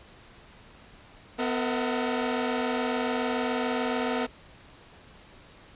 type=tone cluster; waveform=sawtooth; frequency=250.9 / 454.8 / 644 / 733 Hz; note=B3 / A#4 / E5 / F#5; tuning=+28 / -43 / -41 / -16 cents; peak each=-25 / -27 / -31 / -32 dBFS; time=1.38-4.27 s; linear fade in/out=20 ms; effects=pink hiss -52 dBFS RMS until 5.75 s + resampled to 8000 Hz